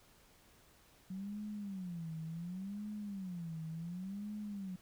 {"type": "tone with vibrato", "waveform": "sine", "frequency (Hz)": 183.6, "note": "F#3", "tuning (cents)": -13, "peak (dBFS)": -40, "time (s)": [1.1, 4.76], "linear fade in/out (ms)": 5, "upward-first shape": "sine", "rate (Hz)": 0.69, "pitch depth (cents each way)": 240, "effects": ["pink hiss -65 dBFS RMS until 4.81 s"]}